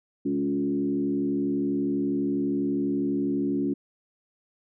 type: tone with frequency modulation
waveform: sine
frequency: 280 Hz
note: C#4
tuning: 18 cents sharp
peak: -23 dBFS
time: 0.25-3.74 s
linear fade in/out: 10 ms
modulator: 72.2 Hz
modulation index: 1
effects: none